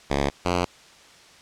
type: tone pair in turn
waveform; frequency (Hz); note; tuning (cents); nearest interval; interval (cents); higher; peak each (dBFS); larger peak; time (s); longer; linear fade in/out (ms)
5% pulse; 70.3 / 88.57; C#2 / F2; +25 / +25; major third; 400; second; -10; neither; 0.1-0.3 / 0.45-0.65; neither; 5
effects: white hiss -50 dBFS RMS until 1.41 s + low-pass 6000 Hz 12 dB/octave